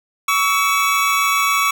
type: tone pair together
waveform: 25% pulse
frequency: 1126.7 / 1310 Hz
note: C#6 / E6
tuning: +28 / -11 cents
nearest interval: minor third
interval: 261 cents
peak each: -12 / -17 dBFS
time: 0.28-1.71 s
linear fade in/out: 5 ms
effects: none